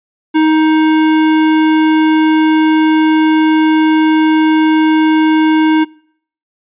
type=tone with hard clipping; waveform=sine; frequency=313.6 Hz; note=D#4; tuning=14 cents sharp; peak=-9 dBFS; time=0.34-5.85 s; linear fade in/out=20 ms; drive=18 dB; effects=noise-tail reverb RT60 0.6 s tail -24 dB re dry + resampled to 8000 Hz